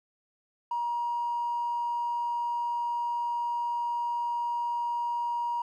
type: tone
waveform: triangle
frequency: 951 Hz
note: A#5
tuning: 34 cents sharp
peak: -24 dBFS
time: 0.71-5.62 s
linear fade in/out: 5 ms
effects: tanh soft clip ceiling -25 dBFS